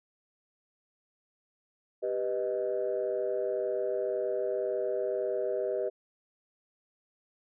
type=chord; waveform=sine; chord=G augmented; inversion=none; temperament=equal; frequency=392 / 493.9 / 622.3 Hz; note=G4 / B4 / D#5; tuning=0 / 0 / 0 cents; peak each=-32 dBFS; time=2.02-5.9 s; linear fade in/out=20 ms; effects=tanh soft clip ceiling -21 dBFS